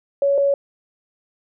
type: tone pair in turn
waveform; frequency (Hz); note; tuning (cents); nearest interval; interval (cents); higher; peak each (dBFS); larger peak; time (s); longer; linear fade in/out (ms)
sine; 560 / 560; C#5 / C#5; +18 / +18; unison; 0; neither; -14; neither; 0.22-0.38 / 0.38-0.54; neither; 2
effects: none